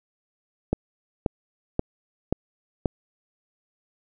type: click train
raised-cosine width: 2 ms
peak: -8 dBFS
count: 5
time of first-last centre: 0.73-2.858 s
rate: 1.88 Hz
effects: none